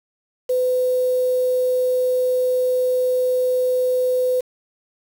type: tone with quantisation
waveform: sine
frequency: 504 Hz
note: B4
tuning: 35 cents sharp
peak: -16 dBFS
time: 0.49-4.41 s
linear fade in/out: 10 ms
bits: 6
effects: none